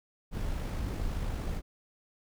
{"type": "noise with amplitude modulation", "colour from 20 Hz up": "brown", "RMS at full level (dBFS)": -32, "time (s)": [0.31, 1.62], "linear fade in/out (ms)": 50, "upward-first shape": "sine", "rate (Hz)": 52.6, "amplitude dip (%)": 30, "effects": []}